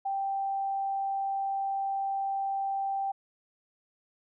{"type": "tone", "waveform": "sine", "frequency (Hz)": 784, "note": "G5", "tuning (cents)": 0, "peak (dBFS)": -28, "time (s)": [0.05, 3.12], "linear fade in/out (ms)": 10, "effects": []}